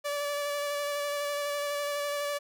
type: tone with vibrato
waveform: sawtooth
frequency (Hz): 578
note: D5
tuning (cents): -28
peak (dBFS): -26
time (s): 0.04-2.39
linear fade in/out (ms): 20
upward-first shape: square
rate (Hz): 12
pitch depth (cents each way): 12
effects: none